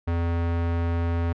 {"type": "tone", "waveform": "square", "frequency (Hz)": 84.8, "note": "E2", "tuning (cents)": 50, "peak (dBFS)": -23, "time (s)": [0.07, 1.33], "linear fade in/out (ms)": 10, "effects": ["low-pass 2000 Hz 12 dB/octave"]}